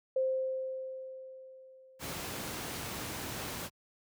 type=tone with exponential decay; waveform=sine; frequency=523.3 Hz; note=C5; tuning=in tune; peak=-26 dBFS; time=0.16-2.56 s; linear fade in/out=5 ms; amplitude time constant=520 ms
type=noise; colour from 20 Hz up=pink; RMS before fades=-39 dBFS; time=1.99-3.7 s; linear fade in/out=50 ms
effects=high-pass 80 Hz 12 dB/octave